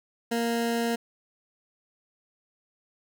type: tone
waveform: 20% pulse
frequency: 233.1 Hz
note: A#3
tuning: in tune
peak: -20 dBFS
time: 0.31-0.96 s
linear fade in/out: 10 ms
effects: none